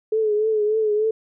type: tone with vibrato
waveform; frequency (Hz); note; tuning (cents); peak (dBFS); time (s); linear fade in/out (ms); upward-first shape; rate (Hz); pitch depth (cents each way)
sine; 429.5; A4; -42; -17; 0.12-1.11; 5; triangle; 3.4; 61
effects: none